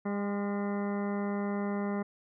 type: harmonic tone with a mistuned harmonic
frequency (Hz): 202.1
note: G#3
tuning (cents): -47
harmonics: 1 / 2 / 3 / 4 / 5 / 6 / 7 / 9 / 10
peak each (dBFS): -31 / -37 / -41 / -43 / -45 / -47 / -48 / -50 / -51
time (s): 0.05-2.03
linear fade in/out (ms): 10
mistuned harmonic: 5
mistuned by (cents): +38
effects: none